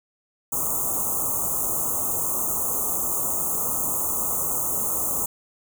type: band-stop noise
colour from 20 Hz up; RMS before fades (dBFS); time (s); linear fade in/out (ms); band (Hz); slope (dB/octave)
white; -25; 0.52-5.26; 5; 1300 to 6400; 96
effects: none